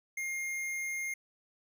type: tone with hard clipping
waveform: sine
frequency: 2126 Hz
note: C7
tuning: 27 cents sharp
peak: -35 dBFS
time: 0.17-1.14 s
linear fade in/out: 5 ms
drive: 15 dB
effects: none